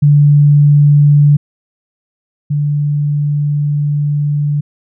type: tone pair in turn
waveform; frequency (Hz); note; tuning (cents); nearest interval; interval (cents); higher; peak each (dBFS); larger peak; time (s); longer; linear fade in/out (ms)
sine; 145.8 / 146.43; D3 / D3; -12 / -5; unison; 7; second; -4 / -11; first; 0.02-1.37 / 2.5-4.61; second; 10
effects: none